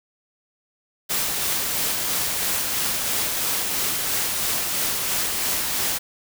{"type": "noise with tremolo", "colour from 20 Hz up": "white", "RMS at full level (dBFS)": -23, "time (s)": [1.09, 5.99], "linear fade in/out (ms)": 20, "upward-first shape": "sine", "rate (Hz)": 3, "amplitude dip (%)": 25, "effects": []}